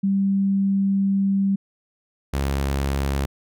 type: tone pair in turn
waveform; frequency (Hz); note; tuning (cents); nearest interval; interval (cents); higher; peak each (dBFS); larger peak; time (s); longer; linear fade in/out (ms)
sine / sawtooth; 196 / 68.94; G3 / C#2; 0 / -9; octave + tritone; 1809; first; -17; neither; 0.03-1.56 / 2.33-3.26; first; 10
effects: none